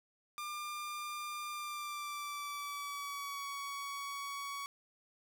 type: tone with pitch glide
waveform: sawtooth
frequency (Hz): 1197 to 1123.3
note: D6 to C#6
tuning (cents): +33 to +23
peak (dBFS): -36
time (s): 0.38-4.66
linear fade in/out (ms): 0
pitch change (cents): -110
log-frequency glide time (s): 1.5-3.47
effects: none

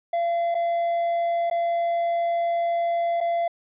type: tone with dropouts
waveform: triangle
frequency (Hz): 683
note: F5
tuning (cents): -39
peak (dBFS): -19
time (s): 0.13-3.48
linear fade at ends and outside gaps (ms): 5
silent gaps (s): 0.545-0.55 / 1.5-1.511 / 3.205-3.21
effects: resampled to 8000 Hz

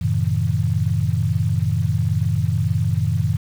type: chord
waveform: sine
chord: F# diminished seventh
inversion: none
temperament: just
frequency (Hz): 92.5 / 111 / 133.2 / 159.84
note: F#2 / A2 / C3 / Eb3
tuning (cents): 0 / +16 / +31 / +47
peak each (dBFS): -22 / -21 / -24 / -23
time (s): 0.01-3.37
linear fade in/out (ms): 10
effects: 7-bit

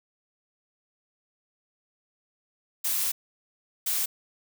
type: noise bursts at uneven times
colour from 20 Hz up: blue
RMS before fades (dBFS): -27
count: 2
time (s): 2.84-3.12 / 3.86-4.06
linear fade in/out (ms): 10
effects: none

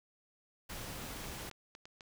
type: noise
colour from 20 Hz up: pink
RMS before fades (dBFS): -44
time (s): 0.69-1.5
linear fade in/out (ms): 10
type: clicks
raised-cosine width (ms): 0.2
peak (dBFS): -33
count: 8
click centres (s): 1.242 / 1.284 / 1.316 / 1.409 / 1.513 / 1.751 / 1.855 / 2.008
effects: none

